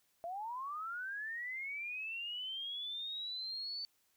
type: linear sweep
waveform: sine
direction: up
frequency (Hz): 660 to 4542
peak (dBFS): -39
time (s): 0.24-3.85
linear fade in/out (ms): 0
effects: white hiss -75 dBFS RMS until 4.16 s